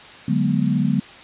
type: chord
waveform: sine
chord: G# half-diminished seventh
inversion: second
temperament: equal with one note detuned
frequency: 146.83 / 185 / 207.7 / 242.7 Hz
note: D3 / F#3 / G#3 / B3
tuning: 0 / 0 / 0 / -30 cents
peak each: -22 dBFS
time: 0.28-1 s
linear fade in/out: 5 ms
effects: white hiss -41 dBFS RMS until 1.23 s + resampled to 8000 Hz